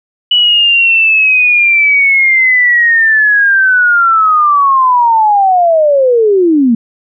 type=linear sweep; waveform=sine; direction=down; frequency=2960 to 220.8 Hz; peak=-5 dBFS; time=0.31-6.75 s; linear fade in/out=5 ms; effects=none